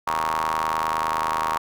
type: ring-modulated tone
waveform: sawtooth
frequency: 79.6 Hz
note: D#2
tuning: 40 cents sharp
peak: -15 dBFS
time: 0.07-1.58 s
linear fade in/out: 5 ms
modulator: 1020 Hz
effects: none